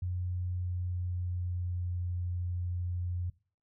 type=tone with pitch glide; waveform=sine; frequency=90 to 88.71 Hz; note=F#2 to F2; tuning=-47 to +28 cents; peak=-31 dBFS; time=0.02-3.3 s; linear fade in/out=5 ms; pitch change=-25 cents; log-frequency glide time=0.27-2.06 s; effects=noise-tail reverb RT60 0.4 s tail -21 dB re dry